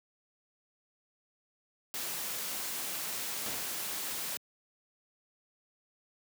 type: noise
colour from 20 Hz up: white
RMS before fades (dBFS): -37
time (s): 1.94-4.37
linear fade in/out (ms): 0
type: noise with exponential decay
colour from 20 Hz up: pink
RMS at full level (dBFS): -38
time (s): 3.46-4.02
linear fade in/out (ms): 2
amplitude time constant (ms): 120
effects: high-pass 150 Hz 12 dB/octave